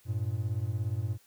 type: beating tone pair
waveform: triangle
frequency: 98 / 115 Hz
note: G2 / A#2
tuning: 0 / -23 cents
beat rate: 17 Hz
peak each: -30 / -30 dBFS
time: 0.05-1.18 s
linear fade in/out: 50 ms
effects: white hiss -63 dBFS RMS until 1.26 s